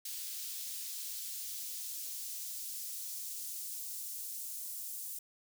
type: noise with high-pass filter sweep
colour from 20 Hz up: white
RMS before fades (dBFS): -42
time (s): 0.05-5.19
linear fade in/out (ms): 5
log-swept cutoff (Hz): 3700 to 7700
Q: 0.84
effects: none